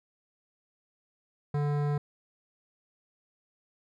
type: tone with hard clipping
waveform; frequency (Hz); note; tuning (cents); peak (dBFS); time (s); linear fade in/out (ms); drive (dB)
sine; 145.9; D3; -11; -28; 1.54-1.98; 5; 16
effects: none